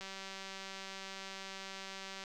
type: click train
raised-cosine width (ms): 0.2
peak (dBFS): -28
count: 431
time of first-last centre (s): 0.01-2.238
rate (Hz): 193
effects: none